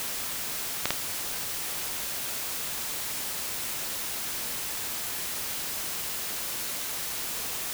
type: clicks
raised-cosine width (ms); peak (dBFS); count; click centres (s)
0.2; -6; 2; 0.856 / 0.906
effects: white hiss -33 dBFS RMS until 7.73 s